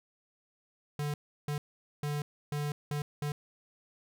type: tone bursts at uneven times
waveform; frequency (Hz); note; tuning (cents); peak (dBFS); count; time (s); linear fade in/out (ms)
square; 146.83; D3; 0; -32; 6; 0.99-1.14 / 1.48-1.58 / 2.03-2.22 / 2.52-2.72 / 2.91-3.02 / 3.22-3.32; 2
effects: none